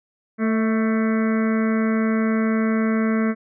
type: harmonic tone with a mistuned harmonic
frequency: 222 Hz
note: A3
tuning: 16 cents sharp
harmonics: 1 / 2 / 3 / 5 / 6 / 7 / 8 / 9 / 10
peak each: -18 / -27 / -32 / -34 / -34 / -35 / -39 / -35 / -39 dBFS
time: 0.38-3.35 s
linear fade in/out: 50 ms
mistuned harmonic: 3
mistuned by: -37 cents
effects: none